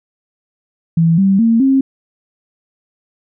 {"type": "tone with pitch steps", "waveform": "sine", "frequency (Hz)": [165.2, 194.2, 228.3, 268.4], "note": ["E3", "G3", "A#3", "C4"], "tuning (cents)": [4, -16, -36, 44], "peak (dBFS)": -8, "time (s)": [0.97, 1.81], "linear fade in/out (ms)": 5, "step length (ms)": 210, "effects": []}